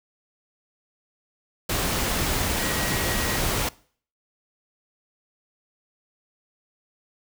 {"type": "tone in noise", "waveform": "sine", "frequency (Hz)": 1905, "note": "A#6", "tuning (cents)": 37, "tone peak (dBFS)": -34, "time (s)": [2.59, 3.38], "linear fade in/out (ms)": 5, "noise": "pink", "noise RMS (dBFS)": -25, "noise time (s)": [1.69, 3.69], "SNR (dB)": -12, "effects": ["noise-tail reverb RT60 0.5 s tail -22 dB re dry"]}